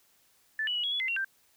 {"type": "tone with pitch steps", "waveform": "sine", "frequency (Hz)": [1752, 2948, 2916, 3332, 3396, 2060, 2745, 1572], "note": ["A6", "F#7", "F#7", "G#7", "G#7", "C7", "F7", "G6"], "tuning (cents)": [-8, -7, -26, 5, 38, -28, -31, 4], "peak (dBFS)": -28, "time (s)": [0.59, 1.246], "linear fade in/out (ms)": 2, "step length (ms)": 82, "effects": ["white hiss -66 dBFS RMS until 1.56 s"]}